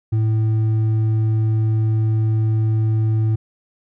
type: tone with hard clipping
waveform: sine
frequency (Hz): 110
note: A2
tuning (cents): 0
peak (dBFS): -16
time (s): 0.12-3.36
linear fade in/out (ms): 10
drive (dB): 4
effects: none